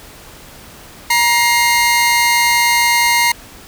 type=tone pair together; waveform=sawtooth; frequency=945.4 / 2115 Hz; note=A#5 / C7; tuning=+24 / +18 cents; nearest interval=octave + major second; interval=1394 cents; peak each=-10 dBFS; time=1.1-3.32 s; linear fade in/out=5 ms; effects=pink hiss -38 dBFS RMS until 3.67 s